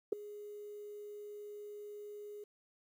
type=tone with ADSR envelope; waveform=sine; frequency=415.3 Hz; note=G#4; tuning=in tune; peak=-24 dBFS; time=0.12-2.44 s; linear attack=8 ms; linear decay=4 ms; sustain=-21 dB; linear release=5 ms; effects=tanh soft clip ceiling -20 dBFS + 11-bit